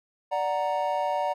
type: chord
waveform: triangle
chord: D augmented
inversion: none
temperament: equal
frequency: 587.3 / 740 / 932.3 Hz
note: D5 / F#5 / A#5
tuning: 0 / 0 / 0 cents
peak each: -27 dBFS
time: 0.31-1.34 s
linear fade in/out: 20 ms
effects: none